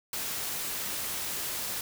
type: noise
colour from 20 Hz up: white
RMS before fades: -34 dBFS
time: 0.13-1.81 s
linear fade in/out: 2 ms
effects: none